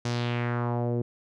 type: tone with low-pass filter sweep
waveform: sawtooth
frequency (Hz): 120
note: B2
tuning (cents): -49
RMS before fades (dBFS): -28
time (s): 0.05-1.02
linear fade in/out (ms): 5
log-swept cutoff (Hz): 6200 to 390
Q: 2.2
effects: none